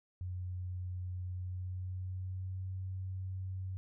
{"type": "tone with pitch glide", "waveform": "sine", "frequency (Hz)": [90.9, 93.89], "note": ["F#2", "F#2"], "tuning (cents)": [-30, 26], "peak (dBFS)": -37, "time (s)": [0.21, 3.77], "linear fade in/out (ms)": 0, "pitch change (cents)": 56, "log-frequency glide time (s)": [1.29, 2.7], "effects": []}